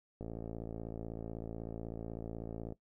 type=click train; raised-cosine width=2 ms; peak=-29 dBFS; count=142; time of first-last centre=0.21-2.723 s; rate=56.1 Hz; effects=noise-tail reverb RT60 0.1 s tail -17 dB re dry